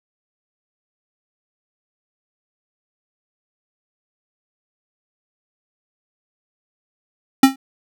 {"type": "tone with exponential decay", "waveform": "square", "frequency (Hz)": 268, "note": "C4", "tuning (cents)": 42, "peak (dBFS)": -3, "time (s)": [7.43, 7.56], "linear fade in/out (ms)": 5, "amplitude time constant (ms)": 28, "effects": []}